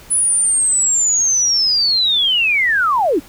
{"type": "linear sweep", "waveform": "sine", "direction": "down", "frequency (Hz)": [10070, 246.9], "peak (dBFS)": -12, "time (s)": [0.1, 3.2], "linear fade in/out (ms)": 20, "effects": ["pink hiss -42 dBFS RMS until 3.28 s"]}